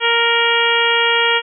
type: harmonic tone with a mistuned harmonic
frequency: 466.2 Hz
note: A#4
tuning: in tune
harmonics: 1 / 2 / 3 / 4 / 5 / 6 / 7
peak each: -20 / -20 / -20 / -20 / -20 / -20 / -20 dBFS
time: 0-1.42 s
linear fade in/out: 50 ms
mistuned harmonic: 6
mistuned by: +27 cents
effects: none